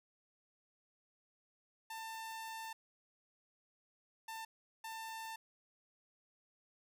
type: tone bursts at uneven times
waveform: sawtooth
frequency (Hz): 894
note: A5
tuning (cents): +27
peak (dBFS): -40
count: 3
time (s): 1.9-2.73 / 4.28-4.45 / 4.84-5.36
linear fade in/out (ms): 5
effects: none